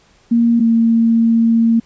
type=tone pair in turn; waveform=sine; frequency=233.5 / 228.8 Hz; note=A#3 / A#3; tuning=+3 / -32 cents; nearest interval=unison; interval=35 cents; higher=first; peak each=-9 dBFS; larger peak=neither; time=0.31-0.6 / 0.6-1.8 s; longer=second; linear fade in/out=10 ms; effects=pink hiss -52 dBFS RMS until 1.85 s + resampled to 16000 Hz